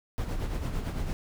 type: noise with tremolo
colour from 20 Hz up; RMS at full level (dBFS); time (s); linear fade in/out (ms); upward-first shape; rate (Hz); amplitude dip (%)
brown; -29; 0.18-1.13; 0; sine; 8.9; 50
effects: none